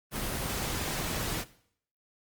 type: noise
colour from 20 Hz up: pink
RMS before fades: -33 dBFS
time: 0.11-1.45 s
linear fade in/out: 50 ms
effects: noise-tail reverb RT60 0.6 s tail -17 dB re dry + Opus 24 kbps